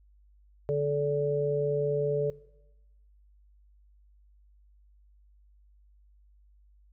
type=harmonic tone; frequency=145 Hz; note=D3; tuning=22 cents flat; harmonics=1 / 3 / 4; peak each=-31 / -27 / -32 dBFS; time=0.69-2.3 s; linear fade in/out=0 ms; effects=noise-tail reverb RT60 1.0 s tail -20 dB re dry + added 50 Hz sine -57 dBFS peak until 6.92 s